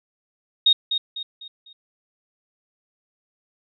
sine tone with echo, 3729 Hz, A#7, in tune, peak -12 dBFS, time 0.66-0.73 s, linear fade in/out 5 ms, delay 250 ms, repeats 4, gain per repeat -8 dB, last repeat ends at 1.73 s, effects none

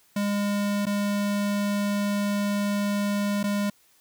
square tone with dropouts, 203.6 Hz, G#3, 34 cents flat, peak -24 dBFS, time 0.16-3.7 s, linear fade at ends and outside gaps 5 ms, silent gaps 0.856-0.866 / 3.431-3.439 s, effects white hiss -61 dBFS RMS until 4 s

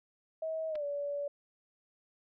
sine tone with pitch glide, 640 to 573.5 Hz, D#5 to D5, +49 to -41 cents, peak -33 dBFS, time 0.42-1.28 s, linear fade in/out 5 ms, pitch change -190 cents, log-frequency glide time 0.69-0.84 s
clicks, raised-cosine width 0.3 ms, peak -34 dBFS, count 2, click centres 0.754 / 0.757 s
effects none

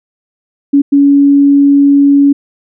sine tone bursts at uneven times, 281.9 Hz, C#4, 29 cents sharp, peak -3 dBFS, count 2, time 0.73-0.82 / 0.92-2.33 s, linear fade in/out 10 ms, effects none

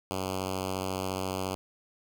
5% pulse tone with notch filter, 94.3 Hz, F#2, 33 cents sharp, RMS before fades -33 dBFS, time 0.11-1.55 s, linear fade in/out 0 ms, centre 1700 Hz, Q 1.5, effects none

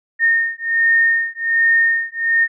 sine beating tone pair, 1833 / 1834.3 Hz, A#6 / A#6, -30 / -28 cents, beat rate 1.3 Hz, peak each -16 dBFS, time 0.19-2.48 s, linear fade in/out 50 ms, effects none

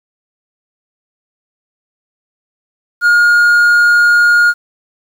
triangle tone, 1426 Hz, F6, 36 cents sharp, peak -4 dBFS, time 3.01-4.54 s, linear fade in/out 50 ms, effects 7-bit

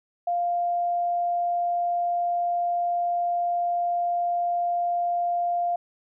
sine tone, 698.5 Hz, F5, in tune, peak -22 dBFS, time 0.27-5.76 s, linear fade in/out 5 ms, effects none

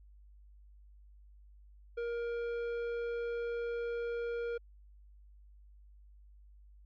sine tone with tanh clipping, 470.8 Hz, A#4, 17 cents sharp, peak -36 dBFS, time 1.97-4.58 s, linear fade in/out 10 ms, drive 11 dB, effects added 50 Hz sine -55 dBFS peak until 6.85 s

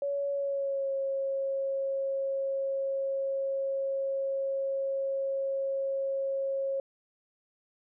sine tone with pitch glide, 563 to 543.8 Hz, C#5 to C#5, +27 to -33 cents, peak -28 dBFS, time 0.02-6.8 s, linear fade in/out 2 ms, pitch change -60 cents, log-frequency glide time 0.3-0.92 s, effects none

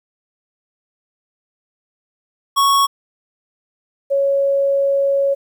square / sine tone pair in turn, 1108.7 / 554.4 Hz, C#6 / C#5, 0 / 0 cents, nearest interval octave, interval 1200 cents, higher first, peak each -12 / -13 dBFS, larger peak first, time 2.56-2.87 / 4.1-5.35 s, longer second, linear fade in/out 20 ms, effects 9-bit

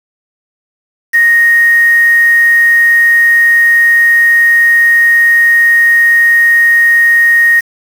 sine tone with quantisation, 1864.7 Hz, A#6, in tune, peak -4 dBFS, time 1.13-7.61 s, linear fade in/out 20 ms, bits 4, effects none

